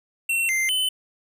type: tone with pitch steps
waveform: square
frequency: 2715 / 2088 / 3032 Hz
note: F7 / C7 / F#7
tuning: -50 / -4 / +42 cents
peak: -21 dBFS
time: 0.29-0.89 s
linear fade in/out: 5 ms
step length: 200 ms
effects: none